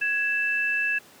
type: tone pair together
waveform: sine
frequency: 1666.2 / 2645 Hz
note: G#6 / E7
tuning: +5 / +5 cents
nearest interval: minor sixth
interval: 800 cents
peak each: -25 dBFS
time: 0.01-0.99 s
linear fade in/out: 10 ms
effects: pink hiss -51 dBFS RMS until 1.2 s + high-pass 200 Hz 12 dB/octave